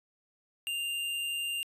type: tone with amplitude modulation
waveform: square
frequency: 2794 Hz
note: F7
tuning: in tune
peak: -31 dBFS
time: 0.67-1.63 s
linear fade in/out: 0 ms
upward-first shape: sine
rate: 151 Hz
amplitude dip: 25%
effects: resampled to 32000 Hz